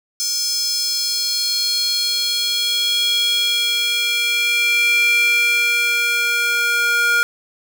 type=tone with high-pass filter sweep; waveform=square; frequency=473.6 Hz; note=A#4; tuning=27 cents sharp; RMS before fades=-18 dBFS; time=0.2-7.23 s; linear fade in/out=0 ms; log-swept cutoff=5600 to 1600 Hz; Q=4.8; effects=none